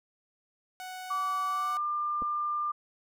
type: tone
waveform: sawtooth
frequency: 741 Hz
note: F#5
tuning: 2 cents sharp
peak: -35 dBFS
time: 0.8-1.77 s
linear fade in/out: 0 ms
type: tone with pitch glide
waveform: sine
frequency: 1154 to 1196.1 Hz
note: D6 to D6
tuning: -31 to +31 cents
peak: -28 dBFS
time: 1.1-2.72 s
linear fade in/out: 10 ms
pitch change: +62 cents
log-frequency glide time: 1.47-1.79 s
type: clicks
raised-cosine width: 2 ms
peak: -29 dBFS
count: 2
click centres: 2.22 / 2.224 s
effects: none